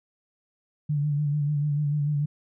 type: tone with vibrato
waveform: sine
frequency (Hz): 146.83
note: D3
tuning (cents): 0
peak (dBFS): -22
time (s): 0.89-2.26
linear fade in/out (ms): 10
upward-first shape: sine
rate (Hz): 6.8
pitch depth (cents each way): 43
effects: none